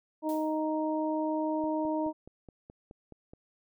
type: harmonic tone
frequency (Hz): 311.1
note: D#4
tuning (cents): 0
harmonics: 1 / 2 / 3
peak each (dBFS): -30 / -33 / -35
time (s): 0.22-2.13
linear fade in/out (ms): 50
type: noise with exponential decay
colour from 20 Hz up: blue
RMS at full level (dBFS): -45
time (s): 0.29-0.67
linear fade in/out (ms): 1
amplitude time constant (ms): 81
type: click train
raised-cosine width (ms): 2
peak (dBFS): -34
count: 9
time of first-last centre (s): 1.64-3.335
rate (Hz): 4.72
effects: none